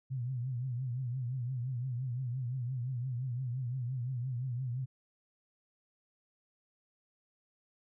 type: tone with vibrato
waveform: sine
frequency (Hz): 125.6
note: B2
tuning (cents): +30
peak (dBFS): -33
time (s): 0.1-4.86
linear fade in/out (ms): 20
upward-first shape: triangle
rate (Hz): 5.8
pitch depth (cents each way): 130
effects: none